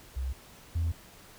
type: tone pair in turn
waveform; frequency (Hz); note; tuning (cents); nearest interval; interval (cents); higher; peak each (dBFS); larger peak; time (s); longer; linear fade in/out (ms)
sine; 65.2 / 82.98; C2 / E2; -5 / +12; major third; 417; second; -29 / -24; second; 0.16-0.33 / 0.75-0.92; neither; 10
effects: tanh soft clip ceiling -24 dBFS + pink hiss -53 dBFS RMS until 1.38 s